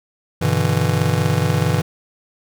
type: chord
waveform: square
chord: E minor seventh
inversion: first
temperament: just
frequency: 98.89 / 123.61 / 148.33 / 164.81 Hz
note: G2 / B2 / D3 / E3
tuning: +16 / +2 / +18 / 0 cents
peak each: -22 dBFS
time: 0.41-1.82 s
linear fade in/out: 10 ms
effects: none